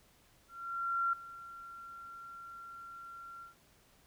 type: tone with ADSR envelope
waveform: sine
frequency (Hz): 1372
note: F6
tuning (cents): -31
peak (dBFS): -28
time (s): 0.48-3.55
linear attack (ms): 650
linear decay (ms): 4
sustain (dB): -18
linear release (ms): 130
effects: pink hiss -66 dBFS RMS until 4.06 s